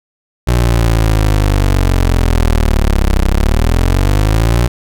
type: linear two-way sweep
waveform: 25% pulse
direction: down then up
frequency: 60.8 to 31.99 to 60.8 Hz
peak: -5 dBFS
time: 0.47-4.68 s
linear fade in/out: 10 ms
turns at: 3.24 s
effects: none